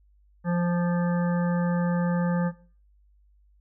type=harmonic tone with a mistuned harmonic; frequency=174.61 Hz; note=F3; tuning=in tune; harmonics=1 / 3 / 5 / 7 / 9 / 10; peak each=-22 / -32 / -36 / -39 / -41 / -42 dBFS; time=0.44-2.52 s; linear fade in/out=50 ms; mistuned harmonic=7; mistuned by=-17 cents; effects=noise-tail reverb RT60 0.4 s tail -17 dB re dry + added 50 Hz sine -57 dBFS peak until 3.6 s